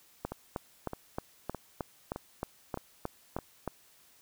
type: two click trains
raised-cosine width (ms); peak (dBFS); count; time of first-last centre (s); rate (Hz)
1; -23 / -19; 6 / 12; 0.32-3.387 / 0.25-3.677; 1.63 / 3.21
effects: white hiss -62 dBFS RMS until 4.21 s